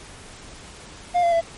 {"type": "tone with pitch steps", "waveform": "triangle", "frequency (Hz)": [707, 686, 669], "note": ["F5", "F5", "E5"], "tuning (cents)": [21, -31, 25], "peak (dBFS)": -14, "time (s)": [1.14, 1.413], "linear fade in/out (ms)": 20, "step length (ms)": 91, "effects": ["pink hiss -42 dBFS RMS until 1.57 s", "MP3 48 kbps"]}